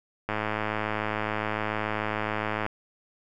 click train, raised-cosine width 0.5 ms, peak -13 dBFS, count 255, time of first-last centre 0.29-2.664 s, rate 107 Hz, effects none

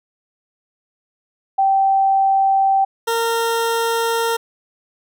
sine / 20% pulse tone pair in turn, 778 / 460.2 Hz, G5 / A#4, -13 / -22 cents, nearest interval major sixth, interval 909 cents, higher first, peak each -12 dBFS, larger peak neither, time 1.58-2.85 / 3.07-4.37 s, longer second, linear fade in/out 10 ms, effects none

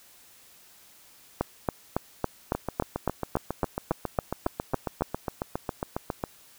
two click trains, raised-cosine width 1 ms, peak -10 / -14 dBFS, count 14 / 28, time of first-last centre 1.41-5.021 / 2.55-6.239 s, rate 3.6 / 7.32 Hz, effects white hiss -55 dBFS RMS until 6.58 s

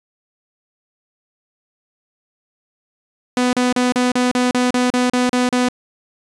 sawtooth tone bursts, 248.9 Hz, B3, 14 cents sharp, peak -10 dBFS, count 12, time 3.37-5.686 s, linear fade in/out 2 ms, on 160 ms, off 36 ms, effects resampled to 22050 Hz

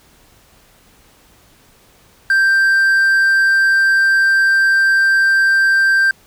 triangle tone, 1574 Hz, G6, 7 cents sharp, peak -8 dBFS, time 2.3-6.11 s, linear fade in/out 2 ms, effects pink hiss -50 dBFS RMS until 6.26 s

